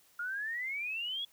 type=exponential sweep; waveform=sine; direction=up; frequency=1400 to 3400 Hz; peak=-34 dBFS; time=0.19-1.25 s; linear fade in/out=5 ms; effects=white hiss -65 dBFS RMS until 1.32 s